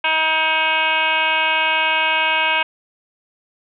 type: tone with frequency modulation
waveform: sine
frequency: 1268 Hz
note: D#6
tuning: 32 cents sharp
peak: -13 dBFS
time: 0.04-2.63 s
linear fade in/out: 5 ms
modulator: 317 Hz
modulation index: 5.2
effects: none